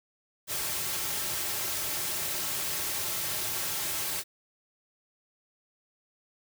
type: noise with comb filter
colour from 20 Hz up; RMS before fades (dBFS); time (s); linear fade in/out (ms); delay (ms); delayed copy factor
white; -32; 0.47-4.24; 50; 4.1; -0.55
effects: none